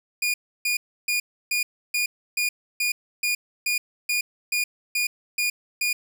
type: tone bursts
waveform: sawtooth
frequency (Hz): 2436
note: D#7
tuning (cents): -37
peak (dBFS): -18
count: 14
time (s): 0.22-5.93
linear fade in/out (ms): 5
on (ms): 120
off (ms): 310
effects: none